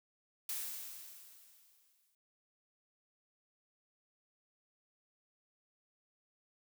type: noise with exponential decay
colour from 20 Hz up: blue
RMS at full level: -38 dBFS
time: 0.49-2.15 s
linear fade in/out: 2 ms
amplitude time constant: 360 ms
effects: none